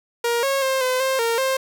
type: tone with pitch steps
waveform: sawtooth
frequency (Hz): 471.5 / 546 / 530 / 510 / 529 / 461.6 / 529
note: A#4 / C#5 / C5 / C5 / C5 / A#4 / C5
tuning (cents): +20 / -26 / +22 / -44 / +19 / -17 / +19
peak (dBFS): -15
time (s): 0.24-1.57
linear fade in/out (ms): 5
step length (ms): 190
effects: none